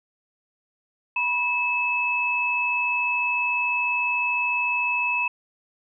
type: tone pair together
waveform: sine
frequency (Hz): 973.9 / 2600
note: B5 / E7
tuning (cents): -24 / -24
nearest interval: octave + perfect fourth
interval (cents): 1700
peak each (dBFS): -27 / -22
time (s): 1.16-5.28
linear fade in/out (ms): 5
effects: none